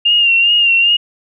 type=tone with vibrato; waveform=sine; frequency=2794 Hz; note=F7; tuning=in tune; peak=-8 dBFS; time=0.05-0.97 s; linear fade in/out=10 ms; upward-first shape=sine; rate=2.5 Hz; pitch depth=47 cents each way; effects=none